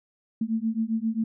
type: beating tone pair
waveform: sine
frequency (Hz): 220 / 227.5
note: A3 / A#3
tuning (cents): 0 / -42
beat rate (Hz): 7.5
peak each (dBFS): -27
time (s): 0.41-1.24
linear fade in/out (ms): 5
effects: none